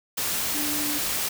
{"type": "tone in noise", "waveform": "sine", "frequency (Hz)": 294.7, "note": "D4", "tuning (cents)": 6, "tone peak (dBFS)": -31, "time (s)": [0.54, 0.99], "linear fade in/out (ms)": 10, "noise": "white", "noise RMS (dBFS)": -27, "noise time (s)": [0.17, 1.29], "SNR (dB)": -7, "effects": []}